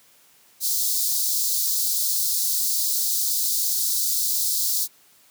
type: high-pass noise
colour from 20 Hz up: white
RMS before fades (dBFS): -23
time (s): 0.6-4.88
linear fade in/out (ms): 50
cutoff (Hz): 4000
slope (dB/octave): 48
effects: white hiss -56 dBFS RMS until 5.3 s + high-pass 80 Hz 12 dB/octave